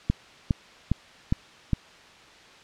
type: click train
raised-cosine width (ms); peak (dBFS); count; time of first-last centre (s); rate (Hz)
5; -9; 5; 0.1-1.733; 2.45
effects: white hiss -50 dBFS RMS until 2.63 s + low-pass 4000 Hz 12 dB/octave